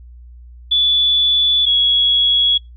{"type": "tone pair in turn", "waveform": "sine", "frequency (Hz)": [3456, 3344], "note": ["A7", "G#7"], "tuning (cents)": [-32, 11], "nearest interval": "minor second", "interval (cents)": 57, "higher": "first", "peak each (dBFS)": -11, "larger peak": "neither", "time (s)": [[0.71, 1.66], [1.66, 2.58]], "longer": "first", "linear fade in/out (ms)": 10, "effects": ["noise-tail reverb RT60 0.2 s tail -24 dB re dry", "added 60 Hz sine -36 dBFS peak until 2.76 s"]}